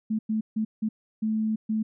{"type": "tone bursts at uneven times", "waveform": "sine", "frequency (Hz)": 218.1, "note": "A3", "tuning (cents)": -15, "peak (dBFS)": -23, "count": 6, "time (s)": [[0.1, 0.19], [0.29, 0.41], [0.56, 0.65], [0.82, 0.89], [1.22, 1.56], [1.69, 1.83]], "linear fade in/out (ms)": 10, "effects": []}